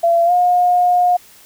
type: tone with pitch glide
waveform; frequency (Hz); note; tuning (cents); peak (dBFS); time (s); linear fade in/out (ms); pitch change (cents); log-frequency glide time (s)
sine; 679 to 715.2; F5 to F5; -49 to +41; -10; 0.03-1.17; 10; +90; 0.25-0.32
effects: white hiss -45 dBFS RMS until 1.45 s